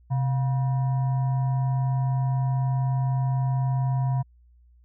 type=tone with frequency modulation; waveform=sine; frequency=130.5 Hz; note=C3; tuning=4 cents flat; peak=-21 dBFS; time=0.1-4.23 s; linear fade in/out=20 ms; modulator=836 Hz; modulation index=0.3; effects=added 60 Hz sine -53 dBFS peak until 4.84 s